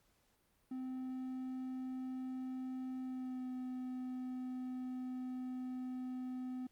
triangle tone with pitch glide, 258 to 254.2 Hz, C4 to C4, -24 to -50 cents, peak -38 dBFS, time 0.71-6.67 s, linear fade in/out 5 ms, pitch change -26 cents, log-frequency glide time 3.01-3.48 s, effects pink hiss -75 dBFS RMS until 6.71 s + Opus 48 kbps

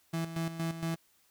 35% pulse tone with tremolo, 164.81 Hz, E3, in tune, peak -29 dBFS, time 0.13-0.96 s, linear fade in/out 10 ms, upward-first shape square, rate 4.3 Hz, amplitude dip 65%, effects white hiss -68 dBFS RMS until 1.3 s

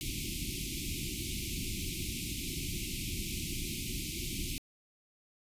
pink band-stop noise, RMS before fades -37 dBFS, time 0.01-4.58 s, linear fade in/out 0 ms, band 370 to 2200 Hz, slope 96 dB/octave, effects resampled to 32000 Hz

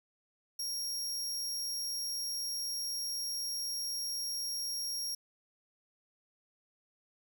sawtooth tone, 5588 Hz, F8, in tune, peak -32 dBFS, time 0.59-5.15 s, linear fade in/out 5 ms, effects none

